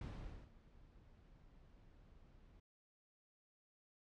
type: noise with ADSR envelope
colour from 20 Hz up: brown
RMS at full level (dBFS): -45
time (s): 0.01-2.6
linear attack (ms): 3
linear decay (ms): 480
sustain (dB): -19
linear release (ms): 5
effects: low-pass 5000 Hz 12 dB/octave